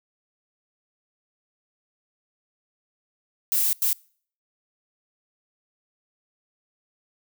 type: noise bursts at uneven times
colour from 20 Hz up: violet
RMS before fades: -22 dBFS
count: 2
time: 3.52-3.73 / 3.82-3.93 s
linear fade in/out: 0 ms
effects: noise-tail reverb RT60 0.5 s tail -25 dB re dry